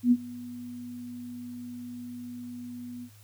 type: tone with ADSR envelope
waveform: sine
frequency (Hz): 243.9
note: B3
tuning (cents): -21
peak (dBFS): -15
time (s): 0.03-3.1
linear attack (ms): 85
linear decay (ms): 49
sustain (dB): -22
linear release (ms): 70
effects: added 104 Hz sine -52 dBFS peak until 3.23 s + white hiss -59 dBFS RMS until 3.23 s